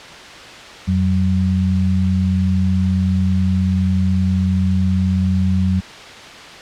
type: tone pair together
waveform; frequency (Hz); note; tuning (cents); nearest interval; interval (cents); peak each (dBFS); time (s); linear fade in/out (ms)
sine; 89 / 187.6; F2 / F#3; +33 / +24; octave + minor second; 1291; -16 / -16; 0.87-5.81; 20
effects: white hiss -35 dBFS RMS until 6.61 s + low-pass 4000 Hz 12 dB/octave